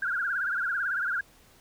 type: tone with vibrato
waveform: sine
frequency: 1502 Hz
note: F#6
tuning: 26 cents sharp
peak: -26 dBFS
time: 0.02-1.21 s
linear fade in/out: 5 ms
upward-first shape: triangle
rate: 18 Hz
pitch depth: 180 cents each way
effects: pink hiss -58 dBFS RMS until 1.6 s